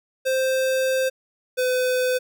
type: tone pair in turn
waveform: square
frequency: 523.3 / 505.8 Hz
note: C5 / B4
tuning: 0 / +41 cents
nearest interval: minor second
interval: 59 cents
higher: first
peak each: -20 dBFS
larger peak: neither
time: 0.25-1.1 / 1.57-2.19 s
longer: first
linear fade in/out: 20 ms
effects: none